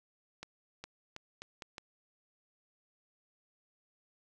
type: accelerating click train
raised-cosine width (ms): 0.2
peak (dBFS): -26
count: 6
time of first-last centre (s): 0.43-1.782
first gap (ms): 410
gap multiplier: 0.79
effects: none